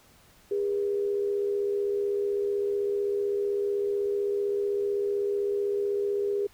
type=tone pair together; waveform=sine; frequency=404.5 / 480.3 Hz; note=G#4 / B4; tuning=-46 / -48 cents; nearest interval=minor third; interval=298 cents; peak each=-25 / -35 dBFS; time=0.51-6.47 s; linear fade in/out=5 ms; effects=pink hiss -58 dBFS RMS until 6.53 s